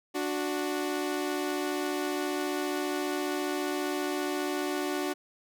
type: tone pair together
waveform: sawtooth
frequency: 293.7 / 368.5 Hz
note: D4 / F#4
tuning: 0 / -7 cents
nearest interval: major third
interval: 393 cents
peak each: -28 dBFS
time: 0.14-5.14 s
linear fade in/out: 20 ms
effects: none